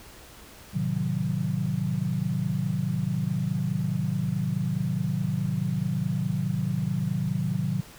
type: chord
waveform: sine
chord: A diminished seventh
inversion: none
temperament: equal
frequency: 110 / 130.81 / 155.56 / 185 Hz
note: A2 / C3 / Eb3 / Gb3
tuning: 0 / 0 / 0 / 0 cents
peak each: -33 / -30 / -29 / -29 dBFS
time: 0.73-7.82 s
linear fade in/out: 20 ms
effects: pink hiss -48 dBFS RMS until 7.98 s